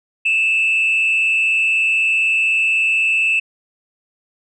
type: tone with frequency modulation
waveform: sine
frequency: 2637 Hz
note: E7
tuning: in tune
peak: -12 dBFS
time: 0.25-3.4 s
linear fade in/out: 10 ms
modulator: 150 Hz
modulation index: 0.47
effects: tanh soft clip ceiling -10 dBFS